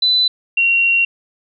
sine tone pair in turn, 4000 / 2747 Hz, B7 / F7, +21 / -29 cents, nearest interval perfect fifth, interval 650 cents, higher first, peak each -11 dBFS, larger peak neither, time 0.02-0.28 / 0.57-1.05 s, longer second, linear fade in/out 5 ms, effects none

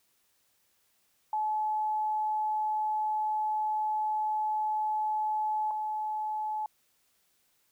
sine tone pair in turn, 858 / 858 Hz, A5 / A5, -44 / -44 cents, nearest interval unison, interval 0 cents, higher neither, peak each -27 / -30 dBFS, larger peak first, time 1.33-5.71 / 5.71-6.66 s, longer first, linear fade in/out 2 ms, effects white hiss -71 dBFS RMS until 7.71 s

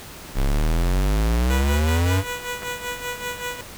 square exponential sweep, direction up, 32.24 to 98 Hz, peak -18 dBFS, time 0.34-2.24 s, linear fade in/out 50 ms
10% pulse tone with tremolo, 490.5 Hz, B4, 12 cents flat, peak -17 dBFS, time 1.5-3.61 s, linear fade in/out 2 ms, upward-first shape sine, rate 5.2 Hz, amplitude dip 70%
clicks, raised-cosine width 0.5 ms, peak -19 dBFS, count 2, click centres 2.622 / 2.632 s
effects pink hiss -39 dBFS RMS until 3.77 s

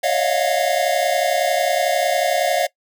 square tone cluster, 556 / 616 / 690 / 721 Hz, C#5 / D#5 / F5 / F#5, +5 / -17 / -21 / -45 cents, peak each -23 dBFS, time 0.03-2.67 s, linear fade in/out 10 ms, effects noise-tail reverb RT60 0.1 s tail -21 dB re dry

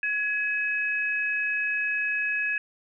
sine tone pair together, 1679.2 / 2550 Hz, G#6 / D#7, +19 / +42 cents, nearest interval perfect fifth, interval 723 cents, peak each -27 / -27 dBFS, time 0.03-2.58 s, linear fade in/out 2 ms, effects none

